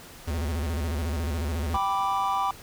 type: tone with vibrato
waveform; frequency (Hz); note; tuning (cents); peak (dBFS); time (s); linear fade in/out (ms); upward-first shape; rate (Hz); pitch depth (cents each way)
square; 77.78; D#2; 0; -27; 0.27-1.77; 10; square; 14; 140
type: chord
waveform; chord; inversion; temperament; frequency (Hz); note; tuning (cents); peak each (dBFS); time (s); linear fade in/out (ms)
triangle; G major; none; equal; 784 / 987.8 / 1174.7; G5 / B5 / D6; 0 / 0 / 0; -26; 1.74-2.51; 2
effects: pink hiss -46 dBFS RMS until 2.62 s